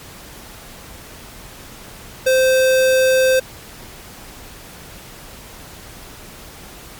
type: tone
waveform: square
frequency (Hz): 520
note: C5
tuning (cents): -11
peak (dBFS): -12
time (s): 2.26-3.4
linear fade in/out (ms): 10
effects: pink hiss -38 dBFS RMS until 6.99 s + MP3 96 kbps